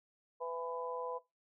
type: harmonic tone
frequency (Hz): 166.6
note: E3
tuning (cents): +19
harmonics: 3 / 4 / 5 / 6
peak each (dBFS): -39 / -47 / -49 / -43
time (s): 0.4-1.19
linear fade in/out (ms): 20
effects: noise-tail reverb RT60 0.2 s tail -17 dB re dry